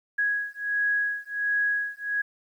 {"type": "beating tone pair", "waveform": "sine", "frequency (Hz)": [1661.2, 1662.6], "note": ["G#6", "G#6"], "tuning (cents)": [0, 1], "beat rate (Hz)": 1.4, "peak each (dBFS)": -27, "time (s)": [0.18, 2.22], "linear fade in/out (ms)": 10, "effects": ["10-bit"]}